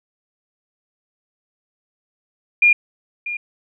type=tone with echo; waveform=sine; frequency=2416 Hz; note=D7; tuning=48 cents sharp; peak=-9 dBFS; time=2.62-2.73 s; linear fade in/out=5 ms; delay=640 ms; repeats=1; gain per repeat=-14 dB; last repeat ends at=3.37 s; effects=none